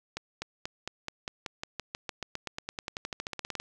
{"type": "accelerating click train", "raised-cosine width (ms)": 0.2, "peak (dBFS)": -17, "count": 29, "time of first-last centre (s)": [0.17, 3.6], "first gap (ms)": 250, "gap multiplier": 0.94, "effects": []}